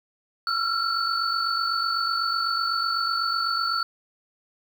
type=tone cluster; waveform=sine; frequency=1335 / 1383 / 4470 Hz; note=E6 / F6 / C#8; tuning=+22 / -17 / +14 cents; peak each=-27 dBFS; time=0.47-3.83 s; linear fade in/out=2 ms; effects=8-bit

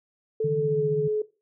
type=tone with pitch glide; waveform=sine; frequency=440 to 426.7 Hz; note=A4 to G#4; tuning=0 to +47 cents; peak=-22 dBFS; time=0.4-1.22 s; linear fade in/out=5 ms; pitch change=-53 cents; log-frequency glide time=0.55-0.88 s
type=tone with tremolo; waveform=sine; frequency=151 Hz; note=D3; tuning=48 cents sharp; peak=-23 dBFS; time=0.44-1.08 s; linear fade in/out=5 ms; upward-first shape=triangle; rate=15 Hz; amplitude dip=90%
effects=noise-tail reverb RT60 0.3 s tail -19 dB re dry

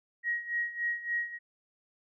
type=tone with tremolo; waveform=sine; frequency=1893 Hz; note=A#6; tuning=26 cents sharp; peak=-27 dBFS; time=0.23-1.39 s; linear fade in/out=50 ms; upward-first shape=sine; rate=3.5 Hz; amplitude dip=80%; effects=none

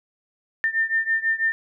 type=beating tone pair; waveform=sine; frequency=1800 / 1806.1 Hz; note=A6 / A6; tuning=+39 / +45 cents; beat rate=6.1 Hz; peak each=-22 / -24 dBFS; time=0.64-1.52 s; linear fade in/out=0 ms; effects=none

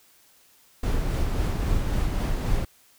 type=noise with tremolo; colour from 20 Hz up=brown; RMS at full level=-23 dBFS; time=0.83-2.65 s; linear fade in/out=5 ms; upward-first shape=sine; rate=3.7 Hz; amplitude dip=30%; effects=white hiss -58 dBFS RMS until 2.98 s

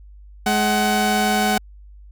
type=tone pair together; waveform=sawtooth; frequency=210.5 / 750 Hz; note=G#3 / F#5; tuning=+24 / +23 cents; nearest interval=octave + minor seventh; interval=2199 cents; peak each=-16 / -15 dBFS; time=0.46-1.58 s; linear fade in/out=5 ms; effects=added 50 Hz sine -40 dBFS peak until 2.11 s

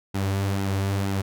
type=tone with flanger; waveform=sawtooth; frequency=98 Hz; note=G2; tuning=in tune; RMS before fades=-25 dBFS; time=0.14-1.22 s; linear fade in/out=10 ms; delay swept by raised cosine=1.7 to 6.5 ms; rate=2.1 Hz; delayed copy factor=-0.5; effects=none

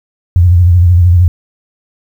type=tone with vibrato; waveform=sine; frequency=88 Hz; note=F2; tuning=14 cents sharp; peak=-3 dBFS; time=0.36-1.28 s; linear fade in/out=0 ms; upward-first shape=sine; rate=13 Hz; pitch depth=76 cents each way; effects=7-bit

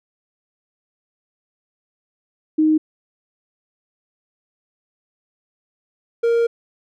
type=tone pair in turn; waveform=sine / triangle; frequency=311.1 / 466.1 Hz; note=D#4 / A#4; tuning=0 / 0 cents; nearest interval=perfect fifth; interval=700 cents; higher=second; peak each=-12 dBFS; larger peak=neither; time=2.58-2.78 / 6.23-6.47 s; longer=second; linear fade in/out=10 ms; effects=none

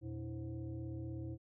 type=tone with frequency modulation; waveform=sine; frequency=120.6 Hz; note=B2; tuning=41 cents flat; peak=-40 dBFS; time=0.01-1.38 s; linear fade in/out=50 ms; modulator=205 Hz; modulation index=1.2; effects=none

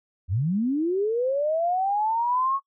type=linear sweep; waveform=sine; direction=up; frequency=77.78 to 1108.7 Hz; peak=-21 dBFS; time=0.28-2.6 s; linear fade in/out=50 ms; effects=noise-tail reverb RT60 0.1 s tail -21 dB re dry

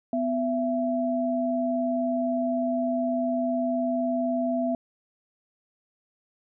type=tone pair together; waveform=sine; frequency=250.6 / 669 Hz; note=B3 / E5; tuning=+25 / +25 cents; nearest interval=octave + perfect fourth; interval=1700 cents; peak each=-26 dBFS; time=0.13-4.75 s; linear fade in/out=2 ms; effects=none

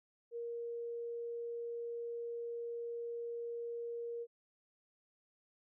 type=tone; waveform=sine; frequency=469.7 Hz; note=A#4; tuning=13 cents sharp; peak=-39 dBFS; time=0.31-4.27 s; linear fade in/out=50 ms; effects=none

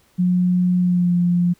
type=tone with pitch glide; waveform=sine; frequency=180 to 175.48 Hz; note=F#3 to F3; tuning=-47 to +9 cents; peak=-14 dBFS; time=0.18-1.54 s; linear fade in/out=20 ms; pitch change=-44 cents; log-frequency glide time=0.79-1.14 s; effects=pink hiss -58 dBFS RMS until 1.59 s

